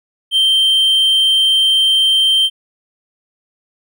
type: tone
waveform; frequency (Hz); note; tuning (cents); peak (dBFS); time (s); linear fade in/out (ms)
triangle; 3136; G7; 0; -8; 0.31-2.5; 50
effects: none